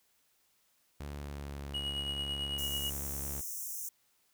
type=tone with pitch glide; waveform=sawtooth; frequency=72.1 to 70.01 Hz; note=D2 to C#2; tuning=-31 to +18 cents; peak=-36 dBFS; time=1-3.41 s; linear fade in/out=5 ms; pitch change=-51 cents; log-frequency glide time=1.15-1.73 s
type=tone with tremolo; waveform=triangle; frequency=2900 Hz; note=F#7; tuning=35 cents flat; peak=-31 dBFS; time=1.74-2.9 s; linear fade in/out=5 ms; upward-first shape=triangle; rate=9.1 Hz; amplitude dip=55%
type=high-pass noise; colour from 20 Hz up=white; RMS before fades=-40 dBFS; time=2.58-3.89 s; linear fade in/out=5 ms; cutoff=5600 Hz; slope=96 dB/octave
effects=white hiss -72 dBFS RMS until 4.33 s